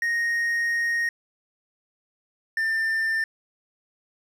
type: tone pair in turn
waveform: triangle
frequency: 1864.7 / 1791.7 Hz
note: A#6 / A6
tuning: 0 / +31 cents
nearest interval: minor second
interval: 69 cents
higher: first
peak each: -20 dBFS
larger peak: neither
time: 0.02-1.09 / 2.57-3.24 s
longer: first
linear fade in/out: 2 ms
effects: none